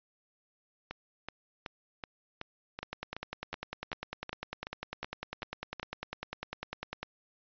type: two click trains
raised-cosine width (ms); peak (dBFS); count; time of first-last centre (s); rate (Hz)
0.3; -22 / -20; 14 / 43; 0.91-5.797 / 2.83-7.03; 2.66 / 10
effects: resampled to 11025 Hz